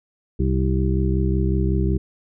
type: harmonic tone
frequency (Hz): 65.41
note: C2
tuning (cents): 0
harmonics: 1 / 2 / 3 / 5 / 6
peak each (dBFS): -20 / -23 / -25 / -27 / -28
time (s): 0.39-1.98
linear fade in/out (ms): 10
effects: none